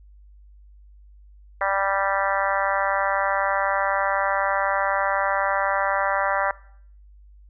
harmonic tone, 196 Hz, G3, in tune, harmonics 3 / 4 / 5 / 6 / 7 / 8 / 9 / 10, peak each -26 / -27 / -28 / -29 / -29 / -30 / -31 / -31 dBFS, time 1.61-6.51 s, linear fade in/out 2 ms, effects noise-tail reverb RT60 0.6 s tail -20 dB re dry + added 50 Hz sine -46 dBFS peak until 7.49 s

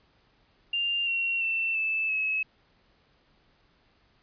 sine tone with pitch steps, 2794 / 2738 / 2683 / 2630 / 2577 Hz, F7 / F7 / E7 / E7 / E7, 0 / -35 / +30 / -5 / -40 cents, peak -25 dBFS, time 0.73-2.43 s, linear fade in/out 5 ms, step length 340 ms, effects pink hiss -65 dBFS RMS until 4.22 s + resampled to 11025 Hz

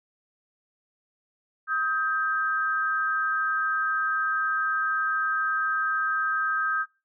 sine tone pair together, 1265.4 / 1578 Hz, D#6 / G6, +29 / +11 cents, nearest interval major third, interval 382 cents, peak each -26 dBFS, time 1.67-6.86 s, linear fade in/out 50 ms, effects noise-tail reverb RT60 0.3 s tail -21 dB re dry

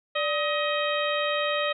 harmonic tone with a mistuned harmonic, 630 Hz, D#5, 21 cents sharp, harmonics 1 / 2 / 3 / 4 / 5 / 6, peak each -27 / -30 / -32 / -33 / -34 / -35 dBFS, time 0.15-1.73 s, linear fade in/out 10 ms, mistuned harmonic 1, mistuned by -120 cents, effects none

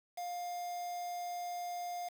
triangle tone with quantisation, 706 Hz, F5, 19 cents sharp, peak -36 dBFS, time 0.17-2.09 s, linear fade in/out 10 ms, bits 8, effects none

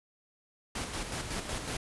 pink noise with tremolo, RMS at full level -35 dBFS, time 0.75-1.77 s, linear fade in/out 5 ms, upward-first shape square, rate 5.4 Hz, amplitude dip 45%, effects resampled to 24000 Hz

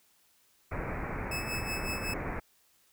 pink low-pass noise, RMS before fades -36 dBFS, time 0.71-2.4 s, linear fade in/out 10 ms, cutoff 2400 Hz, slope 96 dB/octave
sawtooth tone with tremolo, 2600 Hz, E7, 24 cents flat, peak -30 dBFS, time 1.31-2.14 s, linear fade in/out 5 ms, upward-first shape sine, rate 5.4 Hz, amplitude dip 70%
effects white hiss -67 dBFS RMS until 2.92 s

